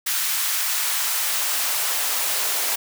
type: noise with high-pass filter sweep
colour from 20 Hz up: white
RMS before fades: -23 dBFS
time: 0.06-2.76 s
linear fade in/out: 10 ms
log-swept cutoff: 1400 to 500 Hz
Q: 0.93
effects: none